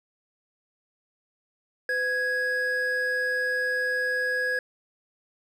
triangle tone pair together, 505.4 / 1661.2 Hz, B4 / G#6, +40 / 0 cents, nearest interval octave + major sixth, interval 2060 cents, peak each -29 / -23 dBFS, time 1.89-4.59 s, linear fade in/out 2 ms, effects none

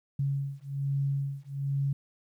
sine beating tone pair, 138.4 / 139.6 Hz, C#3 / C#3, -2 / +13 cents, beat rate 1.2 Hz, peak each -31 dBFS, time 0.19-1.93 s, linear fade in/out 5 ms, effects 11-bit

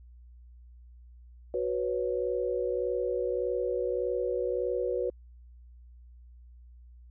sine chord, F# suspended fourth, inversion none, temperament just, 370 / 493.3 / 555 Hz, F#4 / B4 / C#5, 0 / -2 / +2 cents, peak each -32 / -30 / -34 dBFS, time 1.54-5.1 s, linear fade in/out 2 ms, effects added 60 Hz sine -49 dBFS peak until 7.1 s

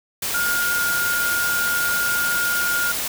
sine tone in noise, 1420 Hz, F6, 28 cents sharp, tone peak -20 dBFS, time 0.34-2.92 s, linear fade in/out 5 ms, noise white, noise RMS -25 dBFS, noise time 0.22-3.08 s, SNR +2 dB, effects none

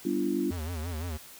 sine chord, G dominant seventh, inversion none, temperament equal with one note detuned, 196 / 246.9 / 293.7 / 343.6 Hz, G3 / B3 / D4 / F4, 0 / 0 / 0 / -28 cents, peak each -34 / -33 / -30 / -30 dBFS, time 0.05-0.51 s, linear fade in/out 5 ms
square tone with vibrato, 82.41 Hz, E2, in tune, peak -33 dBFS, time 0.5-1.18 s, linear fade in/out 20 ms, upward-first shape sine, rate 5.8 Hz, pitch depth 140 cents each way
effects white hiss -49 dBFS RMS until 1.39 s

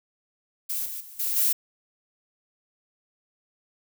violet noise with level steps, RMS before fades -29 / -35 / -45 / -27 / -22 dBFS, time 0.69-1.53 s, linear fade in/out 10 ms, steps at 0.85 / 1 / 1.19 / 1.36 s, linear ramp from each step 10 ms, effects none

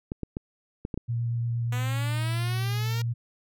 clicks, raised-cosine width 3 ms, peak -18 dBFS, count 6, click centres 0.119 / 0.233 / 0.369 / 0.851 / 0.942 / 0.976 s
sine tone with vibrato, 117.7 Hz, A#2, 17 cents sharp, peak -25 dBFS, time 1.08-3.14 s, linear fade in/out 20 ms, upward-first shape triangle, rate 8.5 Hz, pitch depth 13 cents each way
5% pulse exponential sweep, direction up, 243.4 to 472.7 Hz, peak -23 dBFS, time 1.72-3.02 s, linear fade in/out 5 ms
effects none

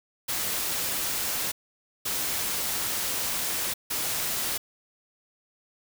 white noise bursts at uneven times, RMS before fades -29 dBFS, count 3, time 0.28-1.52 / 2.05-3.74 / 3.9-4.58 s, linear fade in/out 10 ms, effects none

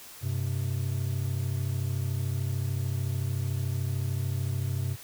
triangle tone pair together, 96.05 / 129.6 Hz, G2 / C3, -35 / -16 cents, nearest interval perfect fourth, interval 519 cents, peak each -28 / -28 dBFS, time 0.21-4.97 s, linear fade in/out 50 ms, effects white hiss -47 dBFS RMS until 5.03 s

